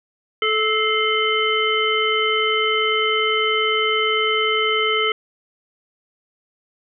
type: harmonic tone with a mistuned harmonic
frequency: 435.6 Hz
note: A4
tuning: 17 cents flat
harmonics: 1 / 3 / 5 / 7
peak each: -22 / -22 / -22 / -22 dBFS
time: 0.42-5.12 s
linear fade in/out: 2 ms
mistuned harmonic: 5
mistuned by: -64 cents
effects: none